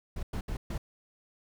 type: noise bursts at uneven times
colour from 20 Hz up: brown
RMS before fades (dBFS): -34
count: 4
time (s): 0.16-0.23 / 0.33-0.41 / 0.48-0.57 / 0.7-0.78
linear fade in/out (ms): 5
effects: none